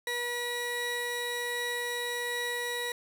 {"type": "tone pair together", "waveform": "30% pulse", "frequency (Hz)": [482.6, 1931.7], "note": ["B4", "B6"], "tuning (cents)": [-40, -39], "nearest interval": "2 octaves", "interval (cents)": 2401, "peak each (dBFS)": [-33, -30], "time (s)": [0.07, 2.92], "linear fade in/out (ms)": 2, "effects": []}